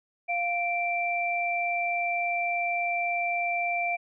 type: tone pair together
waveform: sine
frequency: 698.5 / 2349 Hz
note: F5 / D7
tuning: 0 / 0 cents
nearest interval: octave + major sixth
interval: 2100 cents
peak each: -28 dBFS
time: 0.28-3.97 s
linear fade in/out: 20 ms
effects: none